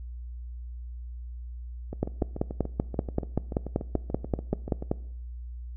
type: two click trains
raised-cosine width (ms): 2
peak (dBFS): -21 / -11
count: 21 / 16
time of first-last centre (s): 1.93-4.824 / 2.03-4.915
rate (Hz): 6.91 / 5.2
effects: noise-tail reverb RT60 0.7 s tail -21 dB re dry + added 60 Hz sine -36 dBFS peak until 5.76 s